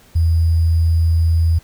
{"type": "tone with sample-and-hold", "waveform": "sine", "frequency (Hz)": 82.41, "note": "E2", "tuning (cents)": 0, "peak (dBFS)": -11, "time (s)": [0.15, 1.59], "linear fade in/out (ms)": 10, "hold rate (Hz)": 4900, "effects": ["pink hiss -49 dBFS RMS until 1.63 s"]}